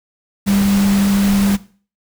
sine tone in noise, 199 Hz, G3, 26 cents sharp, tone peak -12 dBFS, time 0.46-1.57 s, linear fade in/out 20 ms, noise pink, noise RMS -24 dBFS, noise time 0.46-1.57 s, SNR +9 dB, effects noise-tail reverb RT60 0.4 s tail -17 dB re dry

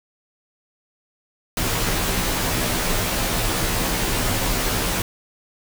pink noise with comb filter, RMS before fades -22 dBFS, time 1.57-5.02 s, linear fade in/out 2 ms, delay 14 ms, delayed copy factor -0.95, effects none

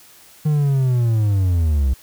triangle linear sweep, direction down, 154.5 to 62.6 Hz, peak -12 dBFS, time 0.45-1.94 s, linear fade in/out 10 ms, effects white hiss -47 dBFS RMS until 2.02 s

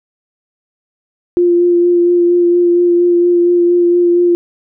sine tone with vibrato, 349.2 Hz, F4, in tune, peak -7 dBFS, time 1.37-4.35 s, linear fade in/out 0 ms, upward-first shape sine, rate 4.3 Hz, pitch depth 15 cents each way, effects none

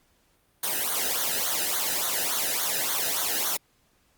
white noise with flanger, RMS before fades -27 dBFS, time 0.63-3.57 s, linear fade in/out 5 ms, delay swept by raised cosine 0.38 to 0.92 ms, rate 3.5 Hz, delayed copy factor -0.85, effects pink hiss -66 dBFS RMS until 4.17 s + Opus 48 kbps

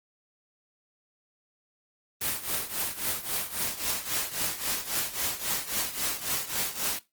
white noise with tremolo, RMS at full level -27 dBFS, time 2.21-6.99 s, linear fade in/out 5 ms, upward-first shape triangle, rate 3.7 Hz, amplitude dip 85%, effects noise-tail reverb RT60 0.2 s tail -17 dB re dry + Opus 24 kbps

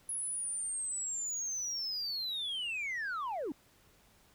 sine linear sweep, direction down, 10548 to 250.8 Hz, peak -32 dBFS, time 0.09-3.52 s, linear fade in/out 2 ms, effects tanh soft clip ceiling -33 dBFS + pink hiss -65 dBFS RMS until 4.34 s

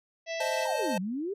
harmonic tone, 660 Hz, E5, 2 cents sharp, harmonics 1 / 3 / 4 / 5 / 6 / 7 / 8 / 9, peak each -33 / -39 / -41 / -45 / -49 / -49 / -47 / -47 dBFS, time 0.26-0.68 s, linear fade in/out 50 ms
square chord, A diminished, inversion first, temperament equal with one note detuned, 523.3 / 622.3 / 873.9 Hz, C5 / Eb5 / A5, 0 / 0 / -12 cents, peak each -34 dBFS, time 0.4-0.98 s, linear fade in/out 5 ms
sine exponential two-way sweep, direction down then up, 981 to 175.8 to 421.8 Hz, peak -30 dBFS, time 0.65-1.34 s, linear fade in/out 10 ms, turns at 0.99 s
effects low-pass 12000 Hz 12 dB/octave

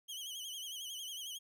sawtooth tone with vibrato, 3107 Hz, G7, 16 cents flat, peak -39 dBFS, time 0.08-1.39 s, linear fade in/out 20 ms, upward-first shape sine, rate 11 Hz, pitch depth 93 cents each way, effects none

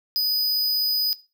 square tone, 4978 Hz, D#8, in tune, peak -20 dBFS, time 0.16-1.13 s, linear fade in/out 0 ms, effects noise-tail reverb RT60 0.3 s tail -18 dB re dry

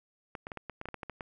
clicks, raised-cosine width 0.5 ms, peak -24 dBFS, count 12, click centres 0.352 / 0.469 / 0.518 / 0.573 / 0.697 / 0.814 / 0.856 / 0.887 / 0.943 / 1.032 / 1.097 / 1.208 s, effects none

